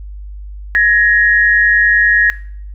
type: tone pair together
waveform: sine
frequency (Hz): 1674.9 / 1875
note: G#6 / A#6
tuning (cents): +14 / +10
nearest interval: major second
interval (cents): 196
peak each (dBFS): -11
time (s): 0.75-2.3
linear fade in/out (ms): 0
effects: noise-tail reverb RT60 0.6 s tail -19 dB re dry + added 50 Hz sine -26 dBFS peak until 2.74 s